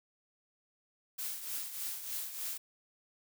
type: noise with tremolo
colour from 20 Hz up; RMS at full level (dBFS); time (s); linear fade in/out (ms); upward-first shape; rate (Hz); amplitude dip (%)
blue; -37; 1.18-2.58; 10; triangle; 3.3; 65
effects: none

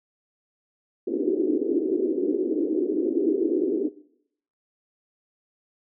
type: band-pass noise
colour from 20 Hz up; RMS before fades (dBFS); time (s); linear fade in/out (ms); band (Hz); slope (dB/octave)
white; -24; 1.07-3.89; 10; 290 to 390; 48
effects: noise-tail reverb RT60 0.7 s tail -19 dB re dry

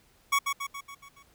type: tone with echo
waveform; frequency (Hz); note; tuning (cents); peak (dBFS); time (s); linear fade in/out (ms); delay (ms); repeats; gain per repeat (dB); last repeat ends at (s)
25% pulse; 1118; C#6; +14; -18; 0.32-0.39; 10; 140; 6; -5; 1.23
effects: pink hiss -63 dBFS RMS until 1.34 s

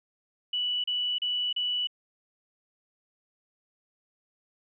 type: tone bursts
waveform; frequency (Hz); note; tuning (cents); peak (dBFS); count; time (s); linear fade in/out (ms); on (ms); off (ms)
sine; 2957; F#7; -2; -26; 4; 0.53-1.872; 5; 310; 34
effects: none

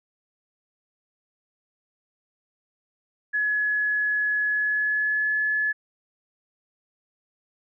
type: tone with pitch glide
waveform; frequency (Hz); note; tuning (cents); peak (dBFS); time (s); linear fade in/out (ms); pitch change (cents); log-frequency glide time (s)
sine; 1695 to 1713.7; G#6 to A6; +35 to -46; -21; 3.33-5.73; 20; +19; 4.45-5.35
effects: none

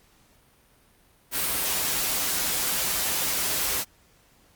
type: noise with comb filter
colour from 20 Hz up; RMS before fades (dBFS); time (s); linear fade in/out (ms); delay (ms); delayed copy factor
white; -26; 1.31-3.85; 50; 8.7; -0.55
effects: pink hiss -60 dBFS RMS until 4.55 s + Opus 48 kbps

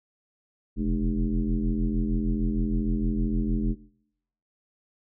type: tone with frequency modulation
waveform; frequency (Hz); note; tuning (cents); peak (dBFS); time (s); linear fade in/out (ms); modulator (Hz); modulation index
sine; 130; C3; -11; -22; 0.76-3.76; 50; 84.5; 2
effects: noise-tail reverb RT60 0.8 s tail -23 dB re dry

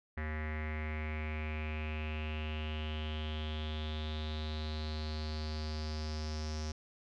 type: tone with low-pass filter sweep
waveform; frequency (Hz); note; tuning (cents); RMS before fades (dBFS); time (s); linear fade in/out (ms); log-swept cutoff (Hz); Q
square; 77.2; D#2; -13; -38; 0.17-6.72; 5; 1900 to 5600; 6.4
effects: none

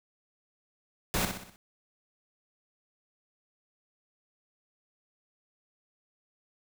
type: noise with echo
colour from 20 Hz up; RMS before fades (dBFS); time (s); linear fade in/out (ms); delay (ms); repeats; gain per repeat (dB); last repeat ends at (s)
pink; -29; 1.14-1.25; 0; 62; 5; -6; 1.56
effects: none

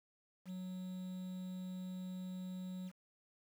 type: tone with quantisation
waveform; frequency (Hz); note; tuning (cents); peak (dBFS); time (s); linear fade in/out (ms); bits
triangle; 184.3; F#3; -7; -40; 0.45-2.92; 50; 10
effects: none

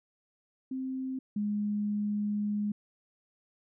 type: tone pair in turn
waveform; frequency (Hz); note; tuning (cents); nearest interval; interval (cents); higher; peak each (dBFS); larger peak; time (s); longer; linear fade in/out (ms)
sine; 261.6 / 207.6; C4 / G#3; 0 / 0; major third; 400; first; -32 / -28; second; 0.71-1.19 / 1.36-2.72; second; 5
effects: none

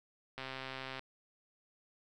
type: click train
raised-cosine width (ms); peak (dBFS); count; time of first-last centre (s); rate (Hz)
0.3; -26; 82; 0.38-0.994; 132
effects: none

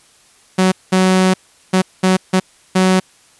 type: tone bursts at uneven times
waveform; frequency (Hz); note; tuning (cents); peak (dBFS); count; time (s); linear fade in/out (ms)
sawtooth; 186.6; F#3; +15; -6; 6; 0.58-0.72 / 0.92-1.34 / 1.73-1.82 / 2.03-2.17 / 2.33-2.4 / 2.75-3; 10
effects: white hiss -50 dBFS RMS until 3.39 s + resampled to 24000 Hz

